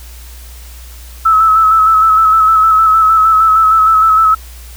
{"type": "tone with vibrato", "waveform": "sine", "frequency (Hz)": 1300, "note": "E6", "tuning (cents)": -24, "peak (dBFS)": -5, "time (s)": [1.25, 4.35], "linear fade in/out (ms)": 10, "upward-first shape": "square", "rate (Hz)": 6.5, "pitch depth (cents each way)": 25, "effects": ["added 60 Hz sine -30 dBFS peak until 4.76 s", "white hiss -38 dBFS RMS until 4.76 s"]}